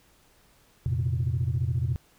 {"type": "chord", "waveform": "sine", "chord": "F suspended fourth", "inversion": "none", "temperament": "equal", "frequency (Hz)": [87.31, 116.54, 130.81], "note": ["F2", "Bb2", "C3"], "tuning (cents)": [0, 0, 0], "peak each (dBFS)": [-28, -27, -27], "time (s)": [0.86, 1.96], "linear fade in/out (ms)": 0, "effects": ["tanh soft clip ceiling -18 dBFS", "pink hiss -61 dBFS RMS until 2.18 s"]}